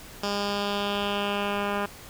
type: tone with low-pass filter sweep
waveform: 10% pulse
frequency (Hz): 202.8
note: G#3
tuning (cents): -41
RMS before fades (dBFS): -28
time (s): 0.23-1.86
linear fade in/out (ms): 5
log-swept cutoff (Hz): 5300 to 2000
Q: 2.5
effects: pink hiss -45 dBFS RMS until 2.09 s